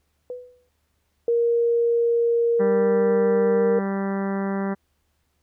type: tone with exponential decay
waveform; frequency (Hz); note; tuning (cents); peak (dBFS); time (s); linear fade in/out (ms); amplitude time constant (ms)
sine; 495.5; B4; +6; -27; 0.3-0.69; 1; 83
type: tone with pitch glide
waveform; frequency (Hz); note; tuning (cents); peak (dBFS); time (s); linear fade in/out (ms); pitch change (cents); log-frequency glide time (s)
sine; 469.2 to 466; A#4 to A#4; +11 to -1; -17; 1.28-3.79; 2; -12; 1.6-3.64
type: harmonic tone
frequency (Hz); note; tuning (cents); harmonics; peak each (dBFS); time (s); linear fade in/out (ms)
196; G3; 0; 1 / 2 / 3 / 4 / 5 / 6 / 7 / 8 / 9 / 10; -24 / -30 / -34 / -36 / -38 / -40 / -41 / -42 / -43 / -44; 2.59-4.75; 20
effects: added 74 Hz sine -70 dBFS peak until 5.42 s + pink hiss -72 dBFS RMS until 5.42 s